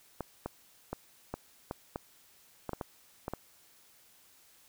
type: clicks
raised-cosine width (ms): 1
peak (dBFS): -21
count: 11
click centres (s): 0.207 / 0.46 / 0.93 / 1.34 / 1.711 / 1.959 / 2.693 / 2.733 / 2.812 / 3.281 / 3.336
effects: white hiss -62 dBFS RMS until 4.68 s